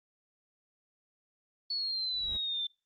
sine exponential sweep, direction down, 4435 to 3536 Hz, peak -31 dBFS, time 1.7-2.67 s, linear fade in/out 5 ms
brown noise with exponential growth, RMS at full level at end -42 dBFS, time 1.91-2.37 s, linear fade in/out 5 ms, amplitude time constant 100 ms
effects noise-tail reverb RT60 0.3 s tail -25 dB re dry + Opus 48 kbps

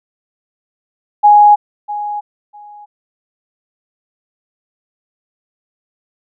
sine tone with echo, 830.6 Hz, G#5, in tune, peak -3 dBFS, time 1.23-1.56 s, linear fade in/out 20 ms, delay 650 ms, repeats 2, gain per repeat -15 dB, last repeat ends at 2.86 s, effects none

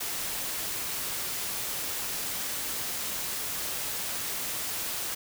white noise, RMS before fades -33 dBFS, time 0-5.15 s, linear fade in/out 10 ms, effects none

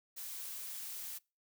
blue noise, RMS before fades -44 dBFS, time 0.16-1.19 s, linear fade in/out 20 ms, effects noise-tail reverb RT60 0.3 s tail -25 dB re dry

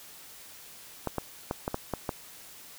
clicks, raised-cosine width 1 ms, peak -15 dBFS, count 7, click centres 1.073 / 1.183 / 1.511 / 1.679 / 1.744 / 1.937 / 2.092 s, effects white hiss -49 dBFS RMS until 2.78 s

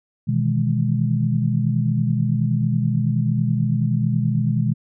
sine chord, E major seventh, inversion second, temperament equal, 123.47 / 155.56 / 164.81 / 207.7 Hz, B2 / D#3 / E3 / G#3, 0 / 0 / 0 / 0 cents, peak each -20 / -23 / -26 / -23 dBFS, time 0.27-4.74 s, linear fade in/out 20 ms, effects none

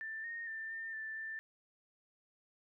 sine tone with pitch steps, 1776 / 1851 / 1784 / 1804 / 1766 / 1777 Hz, A6 / A#6 / A6 / A6 / A6 / A6, +16 / -13 / +23 / +43 / +6 / +17 cents, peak -40 dBFS, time 0.01-1.39 s, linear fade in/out 0 ms, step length 230 ms, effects none

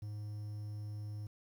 triangle tone with quantisation, 105 Hz, G#2, 19 cents sharp, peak -38 dBFS, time 0.02-1.27 s, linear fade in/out 5 ms, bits 11, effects none

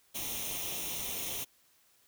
white noise with comb filter, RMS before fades -37 dBFS, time 0.14-1.45 s, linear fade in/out 20 ms, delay 0.32 ms, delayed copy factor +0.7, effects white hiss -67 dBFS RMS until 2.07 s

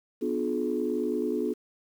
sine chord, B diminished seventh, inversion none, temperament just, 246.9 / 296.3 / 355.6 / 426.7 Hz, B3 / D4 / F4 / Ab4, 0 / +15 / +31 / +47 cents, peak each -31 / -32 / -31 / -30 dBFS, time 0.21-1.54 s, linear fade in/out 20 ms, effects tanh soft clip ceiling -16 dBFS + 9-bit

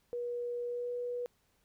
sine tone with pitch glide, 482.2 to 487.2 Hz, B4 to B4, -41 to -24 cents, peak -34 dBFS, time 0.13-1.26 s, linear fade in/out 0 ms, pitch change +17 cents, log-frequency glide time 0.66-0.91 s, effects pink hiss -73 dBFS RMS until 1.64 s

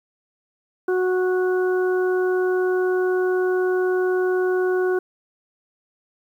harmonic tone, 368 Hz, F#4, 9 cents flat, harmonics 1 / 2 / 3 / 4, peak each -18 / -32 / -35 / -30 dBFS, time 0.88-4.99 s, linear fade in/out 5 ms, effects 9-bit

